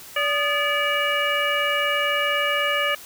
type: harmonic tone with a mistuned harmonic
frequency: 577 Hz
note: D5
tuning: 31 cents flat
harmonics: 1 / 2 / 3 / 4 / 5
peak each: -26 / -26 / -26 / -26 / -26 dBFS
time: 0.16-2.95 s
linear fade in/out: 5 ms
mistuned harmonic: 2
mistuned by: +110 cents
effects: white hiss -42 dBFS RMS until 3.05 s